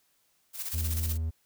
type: noise with tremolo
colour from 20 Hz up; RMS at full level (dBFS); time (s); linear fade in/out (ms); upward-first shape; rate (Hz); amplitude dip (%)
blue; -34; 0.53-1.18; 50; square; 16; 55
type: tone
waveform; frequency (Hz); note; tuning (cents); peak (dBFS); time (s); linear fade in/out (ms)
triangle; 80.4; E2; -43; -26; 0.73-1.31; 20
effects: white hiss -70 dBFS RMS until 1.45 s